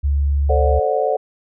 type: tone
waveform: sine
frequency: 71 Hz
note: C#2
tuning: 42 cents sharp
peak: -14 dBFS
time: 0.03-0.8 s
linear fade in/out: 20 ms
type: chord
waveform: sine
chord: D dominant seventh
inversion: second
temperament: just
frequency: 440.5 / 528.6 / 587.3 / 734.2 Hz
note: A4 / C5 / D5 / F#5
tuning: +2 / +18 / 0 / -14 cents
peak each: -21 dBFS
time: 0.49-1.17 s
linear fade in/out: 10 ms
effects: none